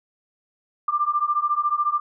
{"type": "beating tone pair", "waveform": "sine", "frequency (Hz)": [1181, 1195], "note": ["D6", "D6"], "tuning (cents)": [9, 30], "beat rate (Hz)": 14, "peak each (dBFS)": [-23, -22], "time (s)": [0.88, 2], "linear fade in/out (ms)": 5, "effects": []}